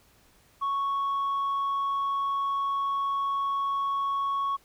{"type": "tone", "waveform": "sine", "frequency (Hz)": 1108.7, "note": "C#6", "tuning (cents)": 0, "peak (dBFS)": -23, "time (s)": [0.61, 4.57], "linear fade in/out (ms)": 20, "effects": ["tanh soft clip ceiling -24 dBFS", "pink hiss -61 dBFS RMS until 4.64 s"]}